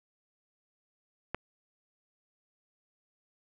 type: click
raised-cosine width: 0.5 ms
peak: -17 dBFS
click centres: 1.346 s
effects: none